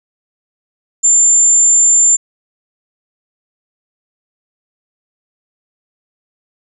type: tone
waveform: sine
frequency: 7230 Hz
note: A8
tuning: 46 cents sharp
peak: -6 dBFS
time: 1.03-2.17 s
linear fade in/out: 20 ms
effects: none